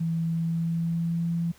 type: tone with pitch glide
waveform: sine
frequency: 164.81 to 168.76 Hz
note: E3 to E3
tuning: 0 to +41 cents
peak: -24 dBFS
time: 0-1.52 s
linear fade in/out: 10 ms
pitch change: +41 cents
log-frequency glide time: 0.28-1.32 s
effects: added 74 Hz sine -58 dBFS peak until 1.58 s + pink hiss -56 dBFS RMS until 1.58 s